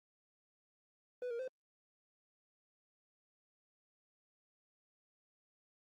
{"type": "tone with pitch steps", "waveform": "triangle", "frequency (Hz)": [495.5, 468.6, 516], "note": ["B4", "A#4", "C5"], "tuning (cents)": [6, 9, -24], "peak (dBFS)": -36, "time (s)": [1.22, 1.478], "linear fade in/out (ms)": 2, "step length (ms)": 86, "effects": ["Opus 24 kbps"]}